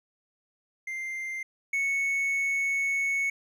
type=tone pair in turn; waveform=triangle; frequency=2093 / 2211 Hz; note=C7 / C#7; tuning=0 / -5 cents; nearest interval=minor second; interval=95 cents; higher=second; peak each=-30 / -23 dBFS; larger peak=second; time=0.87-1.43 / 1.73-3.3 s; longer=second; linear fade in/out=5 ms; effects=none